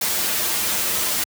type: noise with comb filter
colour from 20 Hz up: white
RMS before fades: -22 dBFS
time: 0.01-1.24 s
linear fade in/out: 5 ms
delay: 7.3 ms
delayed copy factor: -1
effects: high-pass 80 Hz 12 dB/octave